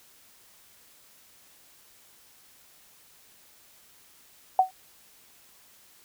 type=tone with exponential decay; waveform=sine; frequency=750 Hz; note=F#5; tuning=23 cents sharp; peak=-12 dBFS; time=4.59-4.71 s; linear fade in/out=2 ms; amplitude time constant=26 ms; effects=white hiss -57 dBFS RMS until 6.04 s